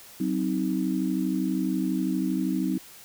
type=chord; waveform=sine; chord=C diminished; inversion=second; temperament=just; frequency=188.37 / 261.6 / 314 Hz; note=Gb3 / C4 / Eb4; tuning=+31 / 0 / +16 cents; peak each=-28 dBFS; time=0.2-2.78 s; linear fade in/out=5 ms; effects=white hiss -48 dBFS RMS until 3.04 s